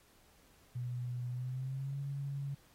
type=tone with pitch glide; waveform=sine; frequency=123.1 to 139.78 Hz; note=B2 to C#3; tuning=-5 to +15 cents; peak=-36 dBFS; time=0.75-2.55 s; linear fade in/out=10 ms; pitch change=+220 cents; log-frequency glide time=1.3-1.98 s; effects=pink hiss -66 dBFS RMS until 2.74 s + AAC 48 kbps